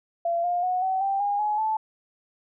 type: tone with pitch steps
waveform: sine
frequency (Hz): 682 / 706.5 / 731.8 / 758 / 785.2 / 813.4 / 842.6 / 872.8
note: F5 / F5 / F#5 / F#5 / G5 / G#5 / G#5 / A5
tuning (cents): -41 / +20 / -19 / +42 / +3 / -36 / +25 / -14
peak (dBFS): -22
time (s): 0.25-1.77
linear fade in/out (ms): 5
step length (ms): 190
effects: none